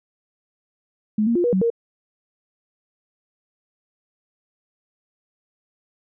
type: tone with pitch steps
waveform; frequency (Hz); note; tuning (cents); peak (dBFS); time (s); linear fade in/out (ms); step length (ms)
sine; 213.3 / 233.5 / 350.7 / 482.2 / 188.1 / 465.2; G#3 / A#3 / F4 / B4 / F#3 / A#4; +46 / +3 / +7 / -41 / +29 / -4; -16; 1.18-1.702; 5; 87
effects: none